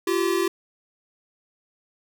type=tone pair together; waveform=square; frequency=343.4 / 385.4 Hz; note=F4 / G4; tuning=-29 / -29 cents; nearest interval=major second; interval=200 cents; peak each=-24 dBFS; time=0.07-0.48 s; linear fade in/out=5 ms; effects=none